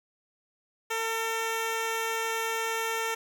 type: tone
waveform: 10% pulse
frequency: 451.2 Hz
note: A4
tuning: 44 cents sharp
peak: -20 dBFS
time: 0.9-3.15 s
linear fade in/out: 10 ms
effects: none